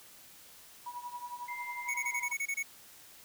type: tone with tremolo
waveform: sine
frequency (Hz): 971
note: B5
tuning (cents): -30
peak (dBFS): -36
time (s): 0.86-2.33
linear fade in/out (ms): 5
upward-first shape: triangle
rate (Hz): 11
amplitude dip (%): 85
type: tone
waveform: sine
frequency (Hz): 2093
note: C7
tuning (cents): 0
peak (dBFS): -40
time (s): 1.48-2.24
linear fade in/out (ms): 5
type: tone bursts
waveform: square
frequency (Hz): 2217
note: C#7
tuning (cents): 0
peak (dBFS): -32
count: 9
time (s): 1.88-2.63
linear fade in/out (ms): 10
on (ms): 62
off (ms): 24
effects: white hiss -55 dBFS RMS until 3.24 s